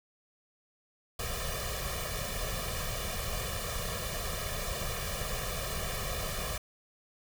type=noise with comb filter; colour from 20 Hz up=pink; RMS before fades=-35 dBFS; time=1.19-6.58 s; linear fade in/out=5 ms; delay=1.7 ms; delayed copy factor=+1; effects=none